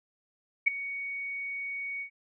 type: tone with ADSR envelope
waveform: sine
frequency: 2235 Hz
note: C#7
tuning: 14 cents sharp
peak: -16 dBFS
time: 0.66-2.1 s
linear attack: 17 ms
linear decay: 7 ms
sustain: -17 dB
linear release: 90 ms
effects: none